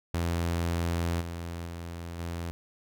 sawtooth tone with level steps, 85 Hz, F2, 46 cents flat, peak -23 / -31 / -33 / -29 dBFS, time 0.14-2.51 s, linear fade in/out 0 ms, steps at 1.2 / 1.65 / 2.18 s, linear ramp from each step 20 ms, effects none

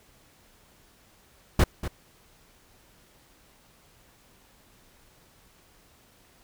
brown noise with echo, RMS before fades -17 dBFS, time 1.59-1.64 s, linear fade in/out 5 ms, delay 240 ms, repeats 1, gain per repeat -13 dB, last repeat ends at 1.88 s, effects pink hiss -59 dBFS RMS until 6.43 s

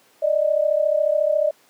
sine tone pair together, 587.3 / 621.4 Hz, D5 / D#5, 0 / -2 cents, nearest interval minor second, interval 98 cents, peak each -19 dBFS, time 0.22-1.51 s, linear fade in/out 10 ms, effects pink hiss -56 dBFS RMS until 1.69 s + high-pass 300 Hz 12 dB/octave

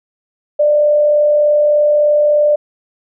sine tone with frequency modulation, 594 Hz, D5, 20 cents sharp, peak -8 dBFS, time 0.59-2.56 s, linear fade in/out 10 ms, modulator 43.3 Hz, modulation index 0.25, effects none

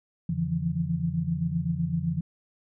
sine tone cluster, 85.6 / 141.9 / 163.1 / 170.9 Hz, F2 / C#3 / E3 / F3, -34 / +41 / -18 / -37 cents, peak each -36 / -32 / -30 / -28 dBFS, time 0.29-2.21 s, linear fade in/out 5 ms, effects none

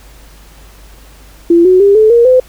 sine tone with pitch steps, 340.4 / 369.1 / 400.2 / 433.9 / 470.4 / 510 Hz, F4 / F#4 / G4 / A4 / A#4 / C5, -44 / -4 / +36 / -24 / +16 / -44 cents, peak -3 dBFS, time 1.5-2.4 s, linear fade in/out 5 ms, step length 150 ms, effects added 50 Hz sine -37 dBFS peak until 2.48 s + pink hiss -42 dBFS RMS until 2.48 s

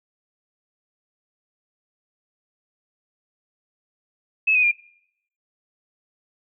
sine tone with pitch steps, 2592 / 2496 / 2404 Hz, E7 / D#7 / D7, -30 / +5 / +40 cents, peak -15 dBFS, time 4.47-4.716 s, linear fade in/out 10 ms, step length 82 ms, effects noise-tail reverb RT60 0.7 s tail -21 dB re dry

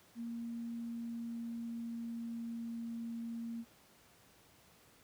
sine tone with pitch glide, 233.1 to 231.2 Hz, A#3 to A#3, 0 to -14 cents, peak -39 dBFS, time 0.15-3.65 s, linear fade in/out 50 ms, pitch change -14 cents, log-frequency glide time 0.75-2.97 s, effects pink hiss -64 dBFS RMS until 5.03 s + high-pass 80 Hz 12 dB/octave

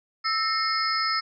sine tone cluster, 1310 / 1827 / 2148 / 4368 / 5110 Hz, E6 / A#6 / C7 / C#8 / D#8, -11 / -35 / +45 / -26 / +45 cents, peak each -26 / -32 / -33 / -34 / -27 dBFS, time 0.24-1.21 s, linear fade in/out 20 ms, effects none

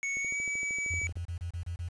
square tone with pitch glide, 2217 to 2285 Hz, C#7 to D7, 0 to -48 cents, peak -31 dBFS, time 0.03-1.07 s, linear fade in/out 0 ms, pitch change +52 cents, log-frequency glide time 0.2-0.4 s
click train, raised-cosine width 2 ms, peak -34 dBFS, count 14, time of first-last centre 0.17-1.17 s, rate 13 Hz
sine tone bursts, 86.1 Hz, F2, 24 cents flat, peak -33 dBFS, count 8, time 0.9-1.889 s, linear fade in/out 10 ms, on 100 ms, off 27 ms
effects resampled to 22050 Hz + 9-bit

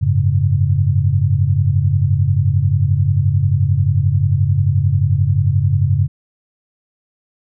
sine chord, F# suspended second, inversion none, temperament equal, 92.5 / 103.83 / 138.59 Hz, F#2 / G#2 / C#3, 0 / 0 / 0 cents, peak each -16 dBFS, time 0.01-6.08 s, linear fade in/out 20 ms, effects none

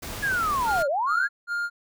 pink noise, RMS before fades -35 dBFS, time 0.02-0.83 s, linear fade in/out 10 ms
sine linear two-way sweep, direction down then up, 1700 to 533 to 1700 Hz, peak -22 dBFS, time 0.22-1.28 s, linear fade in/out 20 ms, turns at 0.88 s
triangle tone bursts, 1408 Hz, F6, 14 cents sharp, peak -23 dBFS, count 3, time 0.65-1.7 s, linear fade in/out 50 ms, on 230 ms, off 180 ms
effects none

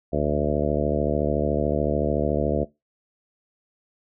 harmonic tone with a mistuned harmonic, 73.7 Hz, D2, 7 cents sharp, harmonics 1 / 2 / 3 / 4 / 5 / 6 / 7 / 8 / 9, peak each -29 / -29 / -29 / -29 / -29 / -29 / -29 / -29 / -29 dBFS, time 0.12-2.65 s, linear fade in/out 20 ms, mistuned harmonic 1, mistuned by -44 cents, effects noise-tail reverb RT60 0.2 s tail -20 dB re dry

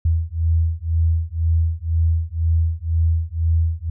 sine beating tone pair, 81.1 / 83.1 Hz, E2 / E2, -28 / +15 cents, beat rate 2 Hz, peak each -19 / -19 dBFS, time 0.05-3.9 s, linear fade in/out 5 ms, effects none

